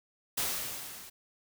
white noise with level ramp, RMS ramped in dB -30 to -49 dBFS, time 0.37-1.1 s, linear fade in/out 10 ms, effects none

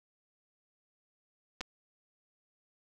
clicks, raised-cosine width 0.2 ms, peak -20 dBFS, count 2, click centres 1.608 / 1.612 s, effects none

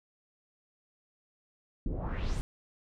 brown noise with low-pass filter sweep, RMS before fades -33 dBFS, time 1.86-2.41 s, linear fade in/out 0 ms, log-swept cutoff 270 to 11000 Hz, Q 2.7, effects none

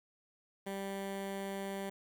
15% pulse tone with notch filter, 196 Hz, G3, in tune, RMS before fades -40 dBFS, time 0.66-1.9 s, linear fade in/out 10 ms, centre 5100 Hz, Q 1.8, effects 11-bit

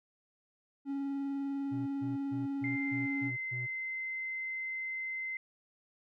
triangle tone with vibrato, 277.2 Hz, C#4, in tune, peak -31 dBFS, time 0.85-3.32 s, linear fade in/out 50 ms, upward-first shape square, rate 20 Hz, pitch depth 15 cents each way
triangle tone bursts, 123.4 Hz, B2, 1 cent flat, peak -36 dBFS, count 7, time 1.71-3.67 s, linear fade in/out 20 ms, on 160 ms, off 140 ms
sine tone with pitch glide, 2093 to 2068 Hz, C7 to C7, 0 to -21 cents, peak -35 dBFS, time 2.64-5.37 s, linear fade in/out 2 ms, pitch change -21 cents, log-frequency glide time 2.77-3.28 s
effects none

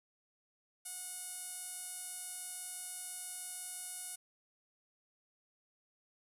sawtooth tone with band-pass filter, 729 Hz, F#5, 26 cents flat, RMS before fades -45 dBFS, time 0.85-4.16 s, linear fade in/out 10 ms, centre 9900 Hz, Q 3.6, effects none

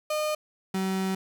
35% pulse tone pair in turn, 610 / 190.04 Hz, D#5 / F#3, -34 / +47 cents, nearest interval octave + minor sixth, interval 2019 cents, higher first, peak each -24 dBFS, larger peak neither, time 0.1-0.35 / 0.74-1.15 s, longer second, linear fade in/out 5 ms, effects 10-bit

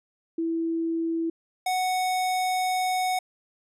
sine / square tone pair in turn, 329.6 / 739.9 Hz, E4 / F#5, 0 / 0 cents, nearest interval octave + major second, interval 1400 cents, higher second, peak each -24 dBFS, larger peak neither, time 0.38-1.3 / 1.66-3.19 s, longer second, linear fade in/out 5 ms, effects resampled to 32000 Hz

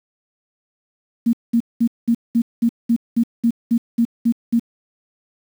sine tone bursts, 233.1 Hz, A#3, in tune, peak -12 dBFS, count 13, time 1.26-4.596 s, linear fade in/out 10 ms, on 72 ms, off 200 ms, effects 7-bit

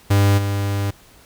45% pulse tone with level steps, 100 Hz, G2, 35 cents sharp, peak -12 / -19 dBFS, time 0.1-0.91 s, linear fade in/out 10 ms, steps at 0.37 s, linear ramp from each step 20 ms, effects pink hiss -49 dBFS RMS until 1.25 s

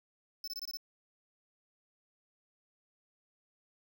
square tone bursts, 5270 Hz, E8, 1 cent flat, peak -38 dBFS, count 6, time 0.44-0.771 s, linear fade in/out 2 ms, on 36 ms, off 23 ms, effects none

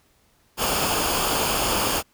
pink noise with comb filter, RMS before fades -23 dBFS, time 0.57-2.03 s, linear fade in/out 50 ms, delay 0.51 ms, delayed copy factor -0.6, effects pink hiss -62 dBFS RMS until 2.13 s

